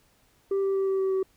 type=tone with pitch steps; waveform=sine; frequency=392 / 389.7 / 387.5 / 385.3 / 383 / 380.8 Hz; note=G4 / G4 / G4 / G4 / G4 / F#4; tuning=0 / -10 / -20 / -30 / -40 / +50 cents; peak=-20 dBFS; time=0.51-1.23 s; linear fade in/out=5 ms; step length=120 ms; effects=tanh soft clip ceiling -22 dBFS + pink hiss -64 dBFS RMS until 1.36 s